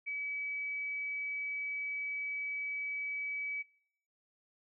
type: tone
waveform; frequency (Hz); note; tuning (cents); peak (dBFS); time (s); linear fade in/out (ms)
sine; 2285; D7; -48; -35; 0.06-3.63; 20
effects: noise-tail reverb RT60 0.6 s tail -20 dB re dry